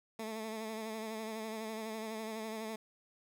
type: tone with vibrato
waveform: 15% pulse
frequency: 220 Hz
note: A3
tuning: in tune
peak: -33 dBFS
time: 0.19-2.76 s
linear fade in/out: 5 ms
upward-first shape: sine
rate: 12 Hz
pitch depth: 36 cents each way
effects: none